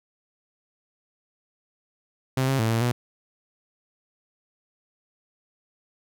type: tone with pitch steps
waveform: sawtooth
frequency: 131.3 / 134.7 / 112 / 114.1 / 121.7 Hz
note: C3 / C#3 / A2 / A#2 / B2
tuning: +6 / -49 / +31 / -37 / -25 cents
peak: -17 dBFS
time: 2.37-2.92 s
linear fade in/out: 5 ms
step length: 110 ms
effects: none